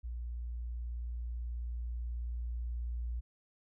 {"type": "tone with level ramp", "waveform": "sine", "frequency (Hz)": 59.2, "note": "A#1", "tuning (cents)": 27, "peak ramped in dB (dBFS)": [-37, -34], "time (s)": [0.03, 3.21], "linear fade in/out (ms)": 20, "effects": []}